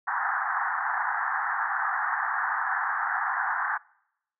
white band-pass noise, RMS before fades -28 dBFS, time 0.07-3.78 s, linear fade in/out 10 ms, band 750 to 1800 Hz, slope 96 dB/octave, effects noise-tail reverb RT60 0.8 s tail -25 dB re dry

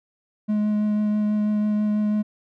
triangle tone with vibrato, 210.7 Hz, G#3, 25 cents sharp, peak -17 dBFS, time 0.48-2.23 s, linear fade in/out 20 ms, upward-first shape triangle, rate 6.1 Hz, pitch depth 12 cents each way, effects none

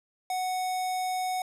square tone with notch filter, 740 Hz, F#5, in tune, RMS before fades -30 dBFS, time 0.3-1.42 s, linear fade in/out 2 ms, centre 2800 Hz, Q 1.9, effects resampled to 32000 Hz + 10-bit

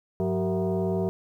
sine tone with frequency modulation, 100.2 Hz, G2, 38 cents sharp, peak -23 dBFS, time 0.2-1.09 s, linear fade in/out 0 ms, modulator 281 Hz, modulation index 1.8, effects 10-bit

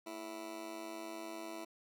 20% pulse tone with amplitude modulation, 330 Hz, E4, 2 cents sharp, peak -35 dBFS, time 0.06-1.65 s, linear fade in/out 10 ms, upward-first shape sine, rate 99.9 Hz, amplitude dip 75%, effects none

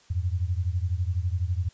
sine beating tone pair, 85.2 / 97.2 Hz, F2 / G2, -42 / -14 cents, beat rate 12 Hz, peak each -26 / -28 dBFS, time 0.1-1.69 s, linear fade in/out 10 ms, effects white hiss -58 dBFS RMS until 1.73 s + resampled to 16000 Hz

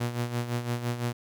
sawtooth tone with tremolo, 120.2 Hz, B2, 46 cents flat, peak -22 dBFS, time 0-1.13 s, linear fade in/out 10 ms, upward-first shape sine, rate 5.9 Hz, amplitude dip 65%, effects none

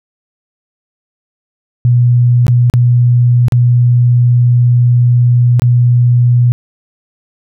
sine tone with dropouts, 121.8 Hz, B2, 24 cents flat, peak -5 dBFS, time 1.85-6.52 s, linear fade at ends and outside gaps 0 ms, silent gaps 2.467-2.481 / 2.699-2.738 / 3.483-3.522 / 5.596-5.62 s, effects none

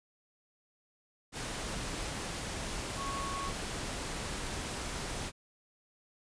sine tone in noise, 1104 Hz, C#6, 7 cents flat, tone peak -37 dBFS, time 2.96-3.52 s, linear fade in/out 50 ms, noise pink, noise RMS -38 dBFS, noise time 1.32-5.32 s, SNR -2 dB, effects resampled to 22050 Hz

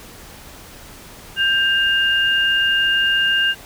sine tone pair together, 1581.5 / 2818 Hz, G6 / F7, +15 / +15 cents, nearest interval minor seventh, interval 1000 cents, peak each -17 / -17 dBFS, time 1.36-3.55 s, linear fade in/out 50 ms, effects pink hiss -40 dBFS RMS until 3.65 s

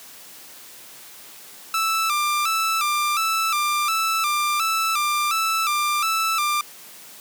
sawtooth tone with vibrato, 1252 Hz, D#6, 10 cents sharp, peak -16 dBFS, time 1.74-6.61 s, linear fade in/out 2 ms, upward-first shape square, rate 1.4 Hz, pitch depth 88 cents each way, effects white hiss -43 dBFS RMS until 7.2 s + high-pass 150 Hz 12 dB/octave

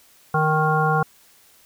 harmonic tone, 155.56 Hz, D#3, in tune, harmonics 1 / 3 / 5 / 7 / 9, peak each -21 / -25 / -22 / -24 / -24 dBFS, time 0.34-1.03 s, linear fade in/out 5 ms, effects white hiss -54 dBFS RMS until 1.65 s

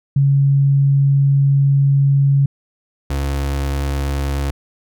sine / 35% pulse tone pair in turn, 139 / 69.5 Hz, C#3 / C#2, +5 / +5 cents, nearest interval octave, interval 1200 cents, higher first, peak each -10 / -16 dBFS, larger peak first, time 0.16-2.46 / 3.1-4.51 s, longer first, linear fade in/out 5 ms, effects none

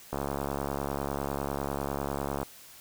click train, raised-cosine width 1 ms, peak -17 dBFS, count 162, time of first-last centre 0.13-2.43 s, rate 70 Hz, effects white hiss -51 dBFS RMS until 2.8 s

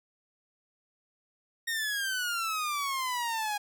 sawtooth exponential sweep, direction down, 1864.7 to 818 Hz, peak -26 dBFS, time 1.67-3.58 s, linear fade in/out 10 ms, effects none

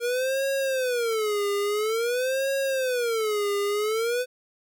square tone with vibrato, 470 Hz, A#4, 14 cents sharp, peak -24 dBFS, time 0-4.26 s, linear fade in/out 50 ms, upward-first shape sine, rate 0.49 Hz, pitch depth 260 cents each way, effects none

